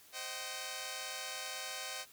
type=chord; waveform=5% pulse; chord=C minor; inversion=none; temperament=equal with one note detuned; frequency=523.3 / 622.3 / 763.9 Hz; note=C5 / Eb5 / G5; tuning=0 / 0 / -45 cents; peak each=-34 / -34 / -32 dBFS; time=0.12-2.06 s; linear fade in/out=50 ms; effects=white hiss -60 dBFS RMS until 2.12 s